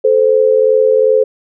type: tone pair together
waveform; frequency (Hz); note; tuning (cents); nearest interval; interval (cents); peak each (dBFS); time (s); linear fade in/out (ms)
sine; 436.4 / 519; A4 / C5; -14 / -14; minor third; 300; -10; 0.04-1.24; 10
effects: none